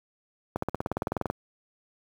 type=accelerating click train; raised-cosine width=1 ms; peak=-13 dBFS; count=15; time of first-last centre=0.56-1.301 s; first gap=64 ms; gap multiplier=0.97; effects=high-pass 60 Hz 12 dB/octave + 8-bit